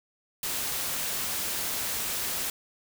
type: noise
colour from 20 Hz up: white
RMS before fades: -31 dBFS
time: 0.43-2.5 s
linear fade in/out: 2 ms
effects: none